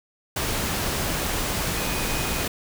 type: tone in noise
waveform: sine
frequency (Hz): 2489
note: D#7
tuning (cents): 0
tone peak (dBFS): -36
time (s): 1.77-2.43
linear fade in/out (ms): 5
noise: pink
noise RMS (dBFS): -26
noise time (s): 0.36-2.48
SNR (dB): -13
effects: none